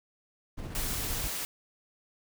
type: noise with tremolo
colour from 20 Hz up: brown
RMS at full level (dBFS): -35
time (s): 0.57-1.29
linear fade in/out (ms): 20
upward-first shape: square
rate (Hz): 15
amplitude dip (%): 30
type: noise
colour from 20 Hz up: white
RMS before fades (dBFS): -35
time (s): 0.75-1.45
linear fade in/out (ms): 0
effects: none